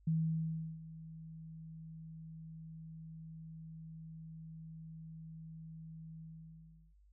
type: tone with ADSR envelope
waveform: sine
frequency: 160.7 Hz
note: E3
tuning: 44 cents flat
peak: -29 dBFS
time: 0.07-6.94 s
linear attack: 6 ms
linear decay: 710 ms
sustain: -18 dB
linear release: 720 ms
effects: added 50 Hz sine -62 dBFS peak until 7.12 s